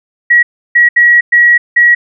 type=tone bursts at uneven times; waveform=sine; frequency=1915 Hz; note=A#6; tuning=46 cents sharp; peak=-3 dBFS; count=5; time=0.3-0.43 / 0.75-0.89 / 0.96-1.21 / 1.32-1.58 / 1.76-1.95 s; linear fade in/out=10 ms; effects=none